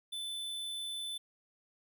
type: tone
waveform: square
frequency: 3514 Hz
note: A7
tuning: 3 cents flat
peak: -38 dBFS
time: 0.12-1.18 s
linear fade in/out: 10 ms
effects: none